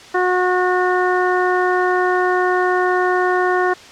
harmonic tone, 364.1 Hz, F#4, 28 cents flat, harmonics 1 / 2 / 3 / 4 / 5, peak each -17 / -20 / -22 / -23 / -24 dBFS, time 0.14-3.74 s, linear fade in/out 10 ms, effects white hiss -39 dBFS RMS until 3.91 s + low-pass 5000 Hz 12 dB/octave

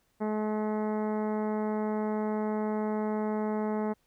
harmonic tone, 213.8 Hz, A3, 49 cents flat, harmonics 1 / 2 / 3 / 4 / 5 / 6 / 7 / 8 / 9 / 10, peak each -30 / -33 / -38 / -38 / -45 / -48 / -52 / -56 / -53 / -57 dBFS, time 0.2-3.94 s, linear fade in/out 20 ms, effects pink hiss -72 dBFS RMS until 4.06 s

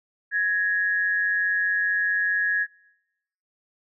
sine tone pair together, 1667 / 1851.7 Hz, G#6 / A#6, +6 / -12 cents, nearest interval major second, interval 182 cents, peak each -21 / -28 dBFS, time 0.31-2.67 s, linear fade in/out 50 ms, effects noise-tail reverb RT60 0.9 s tail -23 dB re dry

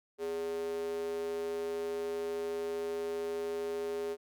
square tone with high-pass filter, 82.41 Hz, E2, in tune, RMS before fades -36 dBFS, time 0.18-4.17 s, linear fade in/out 50 ms, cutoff 410 Hz, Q 6.2, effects none

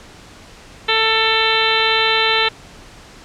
harmonic tone, 444.6 Hz, A4, 18 cents sharp, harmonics 1 / 2 / 3 / 4 / 5 / 6 / 7 / 8 / 9, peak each -22 / -22 / -22 / -22 / -22 / -22 / -22 / -22 / -22 dBFS, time 0.88-2.49 s, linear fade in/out 10 ms, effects pink hiss -41 dBFS RMS until 3.24 s + low-pass 7000 Hz 12 dB/octave

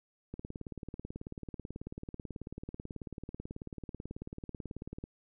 click train, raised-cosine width 3 ms, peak -28 dBFS, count 87, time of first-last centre 0.34-5.039 s, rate 18.3 Hz, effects none

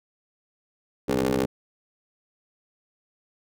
20% pulse ring-modulated tone, 64.9 Hz, C2, 13 cents flat, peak -14 dBFS, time 1.08-1.46 s, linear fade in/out 10 ms, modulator 350 Hz, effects none

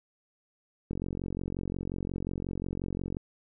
click train, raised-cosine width 3 ms, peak -21 dBFS, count 104, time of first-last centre 0.91-3.169 s, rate 45.6 Hz, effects none

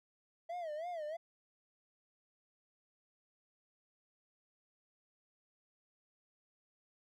triangle tone with vibrato, 653 Hz, E5, 17 cents flat, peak -37 dBFS, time 0.49-1.17 s, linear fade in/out 10 ms, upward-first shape sine, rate 3.1 Hz, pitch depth 160 cents each way, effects none

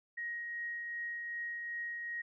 sine tone with tremolo, 1884 Hz, A#6, 18 cents sharp, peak -36 dBFS, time 0.17-2.22 s, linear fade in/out 10 ms, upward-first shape triangle, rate 2.6 Hz, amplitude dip 30%, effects none

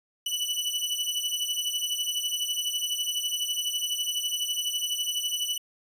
sawtooth beating tone pair, 2960 / 2972 Hz, F#7 / F#7, 0 / +7 cents, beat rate 12 Hz, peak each -27 dBFS, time 0.26-5.58 s, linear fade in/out 5 ms, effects resampled to 32000 Hz

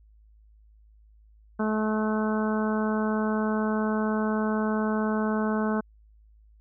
harmonic tone, 215.8 Hz, A3, 33 cents flat, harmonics 1 / 2 / 3 / 4 / 5 / 6 / 7, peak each -25 / -31 / -34 / -36 / -36 / -38 / -37 dBFS, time 1.59-5.81 s, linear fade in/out 10 ms, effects added 53 Hz sine -53 dBFS peak until 6.6 s

